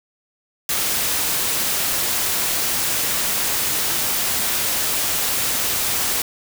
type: noise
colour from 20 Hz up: white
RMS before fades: -21 dBFS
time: 0.69-6.22 s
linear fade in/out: 2 ms
effects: none